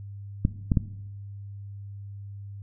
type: clicks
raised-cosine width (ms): 5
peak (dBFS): -8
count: 3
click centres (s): 0.451 / 0.718 / 0.772
effects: noise-tail reverb RT60 0.9 s tail -17 dB re dry + added 100 Hz sine -37 dBFS peak until 2.62 s